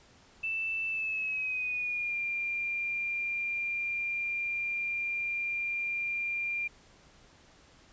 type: tone with pitch glide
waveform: sine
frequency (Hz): 2652 to 2390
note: E7 to D7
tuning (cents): +10 to +30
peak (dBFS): -30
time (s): 0.43-6.68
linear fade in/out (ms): 10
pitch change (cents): -180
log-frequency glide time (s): 0.88-2.19
effects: pink hiss -59 dBFS RMS until 7.92 s + resampled to 16000 Hz